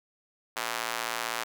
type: tone with high-pass filter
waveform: square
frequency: 57.8 Hz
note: A#1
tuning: 14 cents flat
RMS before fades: -33 dBFS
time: 0.56-1.44 s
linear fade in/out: 10 ms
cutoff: 1000 Hz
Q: 0.86
effects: none